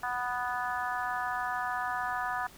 harmonic tone, 246.9 Hz, B3, in tune, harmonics 3 / 4 / 5 / 6 / 7, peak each -35 / -36 / -37 / -38 / -38 dBFS, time 0.03-2.47 s, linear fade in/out 5 ms, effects pink hiss -53 dBFS RMS until 2.57 s

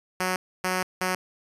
5% pulse tone bursts at uneven times, 184.5 Hz, F#3, 5 cents flat, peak -13 dBFS, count 3, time 0.2-0.36 / 0.64-0.83 / 1.01-1.15 s, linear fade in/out 2 ms, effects resampled to 32000 Hz

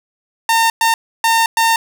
sawtooth tone bursts at uneven times, 910 Hz, A#5, 42 cents flat, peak -7 dBFS, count 4, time 0.49-0.7 / 0.81-0.94 / 1.24-1.46 / 1.57-1.76 s, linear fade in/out 2 ms, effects none

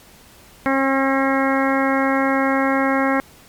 harmonic tone, 269.8 Hz, C#4, 47 cents flat, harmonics 1 / 2 / 3 / 4 / 5 / 6 / 7 / 8, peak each -19 / -22 / -24 / -25 / -26 / -27 / -27 / -28 dBFS, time 0.66-3.2 s, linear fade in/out 0 ms, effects pink hiss -47 dBFS RMS until 3.48 s + MP3 96 kbps

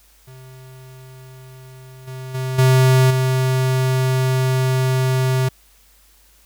square tone with level steps, 130 Hz, C3, 11 cents flat, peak -39 / -30 / -22 / -11 / -16 dBFS, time 0.27-5.49 s, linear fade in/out 10 ms, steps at 2.07 / 2.34 / 2.58 / 3.1 s, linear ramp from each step 10 ms, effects added 50 Hz sine -54 dBFS peak until 6.45 s + white hiss -54 dBFS RMS until 6.45 s

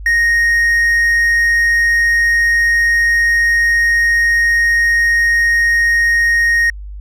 triangle tone, 1864.7 Hz, A#6, in tune, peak -8 dBFS, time 0.06-6.7 s, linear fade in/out 2 ms, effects added 50 Hz sine -26 dBFS peak until 7 s

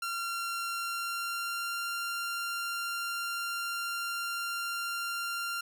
sawtooth tone with pitch glide, 1375 to 1387 Hz, F6 to F6, -27 to -12 cents, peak -29 dBFS, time 0.02-5.61 s, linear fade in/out 5 ms, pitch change +15 cents, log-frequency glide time 0.68-1.83 s, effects none

